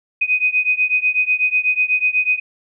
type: beating tone pair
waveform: sine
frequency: 2497 / 2505.1 Hz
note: D#7 / D#7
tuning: +6 / +11 cents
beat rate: 8.1 Hz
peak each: -17 / -18 dBFS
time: 0.21-2.4 s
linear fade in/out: 10 ms
effects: none